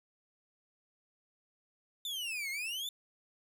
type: exponential two-way sweep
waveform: 40% pulse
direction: down then up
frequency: 3599 to 2100 to 3599 Hz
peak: -35 dBFS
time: 2.05-2.89 s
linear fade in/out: 2 ms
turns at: 2.5 s
effects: none